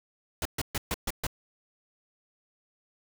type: noise bursts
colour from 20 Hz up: pink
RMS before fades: -30 dBFS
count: 6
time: 0.42-1.268 s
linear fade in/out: 2 ms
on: 33 ms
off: 130 ms
effects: none